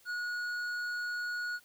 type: tone with hard clipping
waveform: sine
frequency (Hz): 1453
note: F#6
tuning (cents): -32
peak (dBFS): -35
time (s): 0.05-1.6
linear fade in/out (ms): 50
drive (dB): 7
effects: white hiss -63 dBFS RMS until 1.64 s